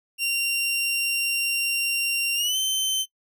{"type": "tone with pitch glide", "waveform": "sawtooth", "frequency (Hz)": [2765, 3086], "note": ["F7", "G7"], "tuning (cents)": [-18, -28], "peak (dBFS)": -19, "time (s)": [0.18, 3.06], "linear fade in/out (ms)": 50, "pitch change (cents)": 190, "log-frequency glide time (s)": [2.35, 2.57], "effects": ["noise-tail reverb RT60 0.1 s tail -21 dB re dry"]}